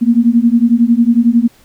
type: beating tone pair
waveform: sine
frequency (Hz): 229.4 / 240.4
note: A#3 / B3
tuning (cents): -28 / -46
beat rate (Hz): 11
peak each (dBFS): -10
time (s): 0.01-1.48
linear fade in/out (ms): 20
effects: pink hiss -48 dBFS RMS until 1.64 s